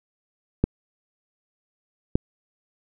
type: clicks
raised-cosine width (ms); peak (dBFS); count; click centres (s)
3; -5; 2; 0.64 / 2.155
effects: none